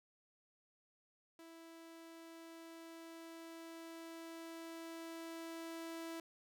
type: tone with level ramp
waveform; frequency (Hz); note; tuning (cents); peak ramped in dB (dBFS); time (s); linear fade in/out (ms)
sawtooth; 329.6; E4; 0; -51 to -40; 1.39-6.2; 2
effects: none